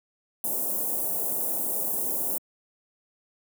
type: band-stop noise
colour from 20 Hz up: white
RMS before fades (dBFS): -28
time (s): 0.44-2.38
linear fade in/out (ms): 2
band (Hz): 750 to 9700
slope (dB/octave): 24
effects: high-pass 200 Hz 12 dB/octave